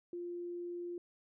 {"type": "tone", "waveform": "sine", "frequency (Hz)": 349.2, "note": "F4", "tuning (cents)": 0, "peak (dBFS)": -39, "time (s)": [0.13, 0.98], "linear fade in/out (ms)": 2, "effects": []}